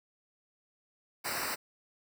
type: noise with comb filter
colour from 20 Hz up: pink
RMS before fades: -35 dBFS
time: 1.24-1.56 s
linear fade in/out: 20 ms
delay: 0.3 ms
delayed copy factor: -1
effects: none